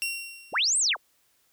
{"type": "tone with exponential decay", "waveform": "sawtooth", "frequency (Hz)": 2743, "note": "F7", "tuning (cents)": -32, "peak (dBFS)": -22, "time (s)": [0.02, 0.81], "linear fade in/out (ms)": 0, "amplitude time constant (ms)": 170}
{"type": "linear two-way sweep", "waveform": "sine", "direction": "up then down", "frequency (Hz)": [69.5, 8770, 282.2], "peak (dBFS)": -21, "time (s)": [0.52, 0.97], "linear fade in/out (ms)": 50, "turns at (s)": 0.78}
{"effects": ["white hiss -67 dBFS RMS until 1.52 s"]}